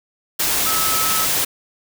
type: tone in noise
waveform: sine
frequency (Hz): 1295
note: E6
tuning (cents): -31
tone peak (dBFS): -23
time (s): 0.66-1.25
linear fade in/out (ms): 10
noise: white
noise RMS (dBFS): -19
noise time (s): 0.39-1.45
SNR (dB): -7
effects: none